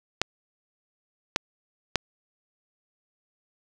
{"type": "clicks", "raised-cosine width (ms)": 0.2, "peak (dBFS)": -4, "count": 3, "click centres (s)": [0.216, 1.361, 1.957], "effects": []}